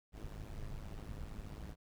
brown noise with amplitude modulation, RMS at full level -42 dBFS, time 0.12-1.76 s, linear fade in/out 50 ms, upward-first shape sine, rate 105 Hz, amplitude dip 80%, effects none

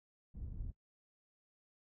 pink low-pass noise, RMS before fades -44 dBFS, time 0.34-0.72 s, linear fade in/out 10 ms, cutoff 110 Hz, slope 12 dB/octave, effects noise-tail reverb RT60 0.1 s tail -21 dB re dry

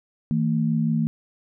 sine tone pair together, 160.4 / 226.3 Hz, E3 / A3, -47 / +49 cents, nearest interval tritone, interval 596 cents, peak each -22 dBFS, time 0.31-1.07 s, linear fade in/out 0 ms, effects none

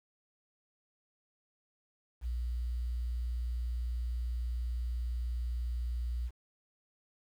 sine tone with quantisation, 59.9 Hz, A#1, 48 cents sharp, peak -32 dBFS, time 2.21-6.31 s, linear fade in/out 50 ms, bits 10, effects none

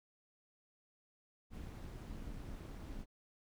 brown noise with amplitude modulation, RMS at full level -44 dBFS, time 1.5-3.06 s, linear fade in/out 50 ms, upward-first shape sine, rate 241 Hz, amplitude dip 65%, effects none

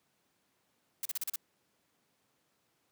blue noise bursts, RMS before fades -35 dBFS, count 6, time 1.03-1.359 s, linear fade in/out 2 ms, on 24 ms, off 37 ms, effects pink hiss -75 dBFS RMS until 2.91 s + high-pass 150 Hz 12 dB/octave

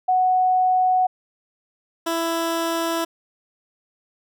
sine / 15% pulse tone pair in turn, 740 / 331.9 Hz, F#5 / E4, 0 / +12 cents, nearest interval octave + major second, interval 1388 cents, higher first, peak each -15 dBFS, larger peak neither, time 0.08-1.07 / 2.06-3.05 s, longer neither, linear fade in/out 10 ms, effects none

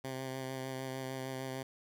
10% pulse tone with vibrato, 131.6 Hz, C3, 10 cents sharp, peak -30 dBFS, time 0.04-1.63 s, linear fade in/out 5 ms, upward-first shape sine, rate 6.6 Hz, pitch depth 18 cents each way, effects none

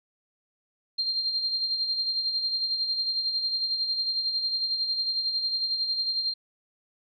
sine tone with tremolo, 4186 Hz, C8, in tune, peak -23 dBFS, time 0.98-6.34 s, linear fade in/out 10 ms, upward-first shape sine, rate 11 Hz, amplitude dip 50%, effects none

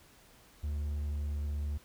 triangle tone with pitch glide, 73.7 to 73.15 Hz, D2 to D2, +7 to -6 cents, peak -30 dBFS, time 0.63-1.78 s, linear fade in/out 10 ms, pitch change -13 cents, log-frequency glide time 0.74-1.27 s, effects pink hiss -60 dBFS RMS until 1.84 s

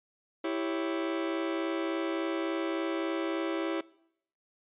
40% pulse chord, C# diminished, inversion first, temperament equal with one note detuned, 329.6 / 393.1 / 554.4 Hz, E4 / G4 / C#5, 0 / +5 / 0 cents, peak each -31 / -36 / -36 dBFS, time 0.44-3.81 s, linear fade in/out 5 ms, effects noise-tail reverb RT60 0.7 s tail -21 dB re dry + resampled to 8000 Hz

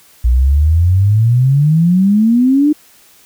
sine exponential sweep, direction up, 58.27 to 305.8 Hz, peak -7 dBFS, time 0.24-2.73 s, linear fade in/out 10 ms, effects white hiss -46 dBFS RMS until 3.25 s

